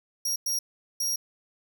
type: tone bursts at uneven times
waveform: sawtooth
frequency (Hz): 5630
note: F8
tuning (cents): +13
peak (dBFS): -23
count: 3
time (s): 0.25-0.36 / 0.46-0.59 / 1-1.16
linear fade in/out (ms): 5
effects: none